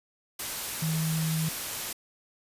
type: tone in noise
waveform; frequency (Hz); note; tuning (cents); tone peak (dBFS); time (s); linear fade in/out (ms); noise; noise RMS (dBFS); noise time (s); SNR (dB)
sine; 159.5; D#3; +43; -26; 0.82-1.49; 5; white; -34; 0.39-1.93; +5
effects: resampled to 32000 Hz